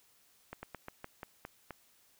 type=slowing click train; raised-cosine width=0.5 ms; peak=-27 dBFS; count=8; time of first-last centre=0.53-1.707 s; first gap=100 ms; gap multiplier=1.17; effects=white hiss -67 dBFS RMS until 2.19 s